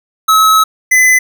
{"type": "tone pair in turn", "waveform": "square", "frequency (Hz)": [1289, 2018], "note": ["E6", "B6"], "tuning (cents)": [-39, 37], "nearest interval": "minor sixth", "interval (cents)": 776, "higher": "second", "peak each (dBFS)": -6, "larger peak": "neither", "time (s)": [[0.28, 0.64], [0.91, 1.19]], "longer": "first", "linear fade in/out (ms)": 10, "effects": []}